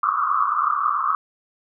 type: band-pass noise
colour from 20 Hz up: pink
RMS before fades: -21 dBFS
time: 0.03-1.15 s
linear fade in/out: 2 ms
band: 1100 to 1300 Hz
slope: 96 dB/octave
effects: none